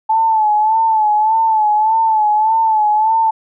sine tone with vibrato, 870 Hz, A5, 20 cents flat, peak -10 dBFS, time 0.09-3.31 s, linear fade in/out 10 ms, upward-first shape sine, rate 1.7 Hz, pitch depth 58 cents each way, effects none

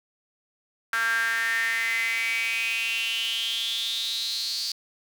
sawtooth tone with high-pass filter sweep, 227.8 Hz, A#3, 40 cents flat, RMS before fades -27 dBFS, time 0.93-4.72 s, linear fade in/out 2 ms, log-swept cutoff 1500 to 4600 Hz, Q 9.1, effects none

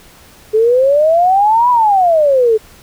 sine exponential two-way sweep, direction up then down, 425.5 to 1000 to 425.5 Hz, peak -7 dBFS, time 0.53-2.58 s, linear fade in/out 20 ms, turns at 1.7 s, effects pink hiss -42 dBFS RMS until 2.82 s

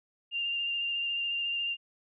sine tone with vibrato, 2793 Hz, F7, 1 cent flat, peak -29 dBFS, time 0.31-1.77 s, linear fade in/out 50 ms, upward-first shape sine, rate 14 Hz, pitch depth 16 cents each way, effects none

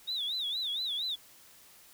sine tone with vibrato, 3662 Hz, A#7, 32 cents flat, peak -30 dBFS, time 0.07-1.16 s, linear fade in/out 20 ms, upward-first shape sine, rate 4.3 Hz, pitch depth 170 cents each way, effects tanh soft clip ceiling -27 dBFS + white hiss -57 dBFS RMS until 1.93 s

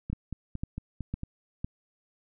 two click trains, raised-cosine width 5 ms, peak -22 / -19 dBFS, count 6 / 4, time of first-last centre 0.1-1.234 / 0.13-1.645 s, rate 4.41 / 1.98 Hz, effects none

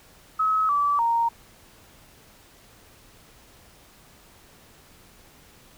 sine tone with pitch steps, 1283 / 1155 / 929 Hz, E6 / D6 / A#5, -47 / -29 / -6 cents, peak -19 dBFS, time 0.39-1.29 s, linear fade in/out 10 ms, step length 300 ms, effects pink hiss -53 dBFS RMS until 5.77 s

